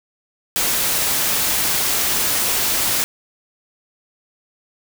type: noise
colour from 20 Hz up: white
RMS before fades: -19 dBFS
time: 0.56-3.04 s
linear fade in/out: 0 ms
effects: none